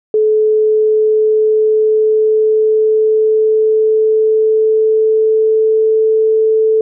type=tone with pitch glide; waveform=sine; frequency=431.1 to 439.1 Hz; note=A4 to A4; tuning=-35 to -4 cents; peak=-8 dBFS; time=0.14-6.81 s; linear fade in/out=2 ms; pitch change=+31 cents; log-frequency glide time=0.34-6.03 s; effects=none